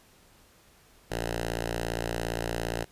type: tone with notch filter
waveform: 5% pulse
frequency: 57.4 Hz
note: A#1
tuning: 26 cents flat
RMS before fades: -32 dBFS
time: 1.1-2.85 s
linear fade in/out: 20 ms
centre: 230 Hz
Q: 1.6
effects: pink hiss -59 dBFS RMS until 2.91 s + resampled to 32000 Hz